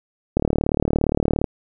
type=click train; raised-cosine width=2 ms; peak=-5 dBFS; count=41; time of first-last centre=0.37-1.442 s; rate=37.3 Hz; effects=none